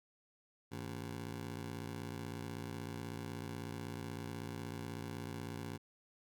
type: ring-modulated tone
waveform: 20% pulse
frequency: 125.4 Hz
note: B2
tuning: 27 cents sharp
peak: -34 dBFS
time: 0.71-5.78 s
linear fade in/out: 20 ms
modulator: 28.1 Hz
effects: none